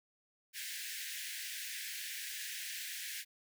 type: high-pass noise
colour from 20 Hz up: pink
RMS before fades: -43 dBFS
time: 0.53-3.25 s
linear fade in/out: 50 ms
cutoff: 1600 Hz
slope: 96 dB/octave
effects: none